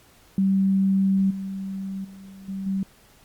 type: tone with level steps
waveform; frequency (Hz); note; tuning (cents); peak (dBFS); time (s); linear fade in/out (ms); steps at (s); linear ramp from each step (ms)
sine; 193.3; G3; -24; -17 / -28 / -40 / -28 / -22; 0.38-2.83; 2; 1.3 / 2.04 / 2.48 / 2.66; 10
effects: pink hiss -55 dBFS RMS until 3.24 s + Opus 48 kbps